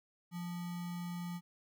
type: tone with sample-and-hold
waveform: sine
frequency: 174.61 Hz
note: F3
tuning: in tune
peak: -38 dBFS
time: 0.31-1.41 s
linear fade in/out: 50 ms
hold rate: 1050 Hz
effects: none